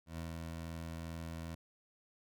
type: tone with ADSR envelope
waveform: 20% pulse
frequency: 82.41 Hz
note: E2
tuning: in tune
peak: -35 dBFS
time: 0.06-1.55 s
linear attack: 120 ms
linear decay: 130 ms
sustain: -2 dB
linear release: 3 ms
effects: none